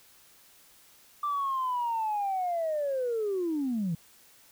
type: linear sweep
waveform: sine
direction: down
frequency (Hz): 1183 to 155.56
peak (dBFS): -26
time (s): 1.23-3.95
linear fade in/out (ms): 5
effects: tanh soft clip ceiling -23 dBFS + white hiss -58 dBFS RMS until 4.51 s